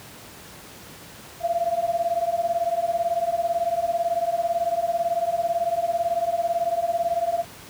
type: beating tone pair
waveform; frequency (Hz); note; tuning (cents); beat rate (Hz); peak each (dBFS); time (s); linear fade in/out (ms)
sine; 674 / 692; E5 / F5; +38 / -16; 18; -24; 1.4-7.45; 50
effects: pink hiss -43 dBFS RMS until 7.69 s + high-pass 80 Hz 12 dB/octave